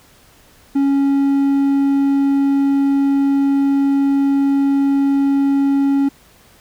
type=tone; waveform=triangle; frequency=277.2 Hz; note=C#4; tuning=in tune; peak=-10 dBFS; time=0.75-6.09 s; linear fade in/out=10 ms; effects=pink hiss -49 dBFS RMS until 6.6 s